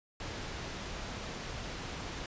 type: low-pass noise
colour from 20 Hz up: pink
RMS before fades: -41 dBFS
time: 0.2-2.26 s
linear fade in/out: 2 ms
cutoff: 6500 Hz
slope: 12 dB/octave
effects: resampled to 16000 Hz